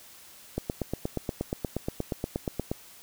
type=click train; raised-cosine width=2 ms; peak=-15 dBFS; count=19; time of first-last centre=0.58-2.715 s; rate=8.43 Hz; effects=white hiss -51 dBFS RMS until 3.02 s